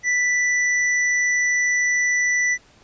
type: tone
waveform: square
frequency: 1975.5 Hz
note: B6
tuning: in tune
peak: -18 dBFS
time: 0.03-2.58 s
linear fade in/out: 50 ms
effects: pink hiss -53 dBFS RMS until 2.83 s + resampled to 16000 Hz